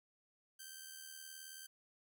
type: tone with amplitude modulation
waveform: 5% pulse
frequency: 1560 Hz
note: G6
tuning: 9 cents flat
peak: -36 dBFS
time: 0.59-1.67 s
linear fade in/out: 10 ms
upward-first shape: sine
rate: 78.9 Hz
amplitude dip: 55%
effects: MP3 96 kbps